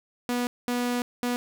sawtooth tone bursts at uneven times, 244.2 Hz, B3, 19 cents flat, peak -21 dBFS, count 3, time 0.29-0.47 / 0.68-1.02 / 1.23-1.36 s, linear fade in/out 0 ms, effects none

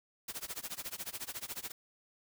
white noise with tremolo, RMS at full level -39 dBFS, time 0.28-1.72 s, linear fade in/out 5 ms, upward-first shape sine, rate 14 Hz, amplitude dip 95%, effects none

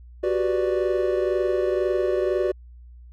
triangle chord, G major seventh, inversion third, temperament equal, 370 / 392 / 493.9 / 587.3 Hz, F#4 / G4 / B4 / D5, 0 / 0 / 0 / 0 cents, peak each -21 / -27 / -26 / -24 dBFS, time 0.23-2.52 s, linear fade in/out 10 ms, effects added 60 Hz sine -42 dBFS peak until 3.12 s

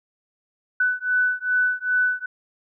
sine beating tone pair, 1494 / 1496.5 Hz, F#6 / F#6, +16 / +19 cents, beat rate 2.5 Hz, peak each -22 dBFS, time 0.8-2.26 s, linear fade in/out 5 ms, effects none

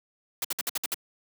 white noise bursts, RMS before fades -29 dBFS, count 7, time 0.42-0.943 s, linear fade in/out 2 ms, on 25 ms, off 58 ms, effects high-pass 200 Hz 12 dB/octave

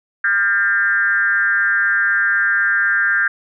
sine tone with frequency modulation, 1600 Hz, G6, 35 cents sharp, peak -13 dBFS, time 0.24-3.28 s, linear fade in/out 5 ms, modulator 196 Hz, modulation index 0.96, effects none

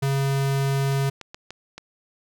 square tone, 137.3 Hz, C#3, 16 cents flat, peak -21 dBFS, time 0.02-1.1 s, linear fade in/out 10 ms
clicks, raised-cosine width 0.2 ms, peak -20 dBFS, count 5, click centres 0.923 / 1.213 / 1.345 / 1.506 / 1.78 s
effects none

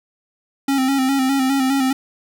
square tone with vibrato, 267.9 Hz, C4, 41 cents sharp, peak -16 dBFS, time 0.68-1.93 s, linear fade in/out 5 ms, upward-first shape square, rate 4.9 Hz, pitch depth 44 cents each way, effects none

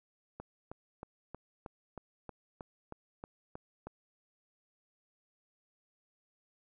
click train, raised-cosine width 1 ms, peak -29 dBFS, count 12, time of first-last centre 0.4-3.87 s, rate 3.17 Hz, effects none

